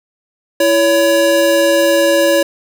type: tone pair together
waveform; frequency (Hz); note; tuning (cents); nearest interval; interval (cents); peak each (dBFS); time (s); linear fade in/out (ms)
square; 333.3 / 562.2; E4 / C#5; +19 / +24; major sixth; 905; -16 / -11; 0.6-2.43; 5
effects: none